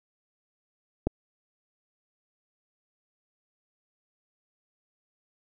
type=clicks; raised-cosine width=2 ms; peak=-11 / -26 dBFS; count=2; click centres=1.07 / 1.073 s; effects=none